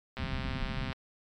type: click train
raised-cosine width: 0.3 ms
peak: -23 dBFS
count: 101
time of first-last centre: 0.17-0.928 s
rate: 132 Hz
type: low-pass noise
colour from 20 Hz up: pink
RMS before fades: -35 dBFS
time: 0.18-0.93 s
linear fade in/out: 20 ms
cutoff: 270 Hz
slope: 96 dB/octave
effects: MP3 96 kbps